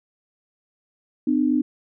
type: tone pair together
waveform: sine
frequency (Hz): 253.1 / 301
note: B3 / D4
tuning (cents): +43 / +43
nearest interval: minor third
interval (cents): 300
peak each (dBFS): -20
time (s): 1.27-1.62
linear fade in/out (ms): 5
effects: none